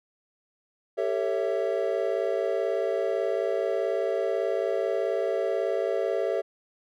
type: chord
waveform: triangle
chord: A dominant seventh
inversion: third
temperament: equal with one note detuned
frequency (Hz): 392 / 450.3 / 554.4 / 659.3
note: G4 / A4 / C#5 / E5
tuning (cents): 0 / +40 / 0 / 0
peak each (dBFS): -28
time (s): 0.97-6.42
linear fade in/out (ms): 20
effects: none